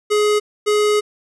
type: tone pair in turn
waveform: square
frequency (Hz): 419.5 / 419.5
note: G#4 / G#4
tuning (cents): +17 / +17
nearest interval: unison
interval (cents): 0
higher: neither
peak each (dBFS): -14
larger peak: neither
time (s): 0.1-0.4 / 0.66-1.01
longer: second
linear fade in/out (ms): 20
effects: resampled to 24000 Hz